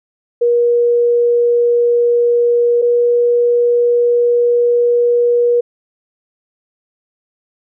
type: tone pair in turn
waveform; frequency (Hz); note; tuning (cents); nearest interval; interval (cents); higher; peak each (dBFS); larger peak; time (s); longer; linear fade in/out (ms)
sine; 477.2 / 479.7; A#4 / A#4; +41 / +50; unison; 9; second; -9; neither; 0.41-2.82 / 2.82-5.61; second; 10
effects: none